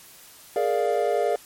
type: chord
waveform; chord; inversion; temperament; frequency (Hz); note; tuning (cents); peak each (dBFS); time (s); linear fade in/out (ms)
triangle; Bb dominant seventh; third; equal; 415.3 / 466.2 / 587.3 / 698.5; Ab4 / Bb4 / D5 / F5; 0 / 0 / 0 / 0; -24; 0.56-1.36; 2
effects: white hiss -48 dBFS RMS until 1.45 s + MP3 64 kbps